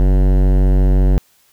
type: tone with hard clipping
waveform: sine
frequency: 47.16 Hz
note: F#1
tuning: 34 cents sharp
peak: -11 dBFS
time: 0-1.18 s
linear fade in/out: 0 ms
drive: 18 dB
effects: white hiss -55 dBFS RMS until 1.52 s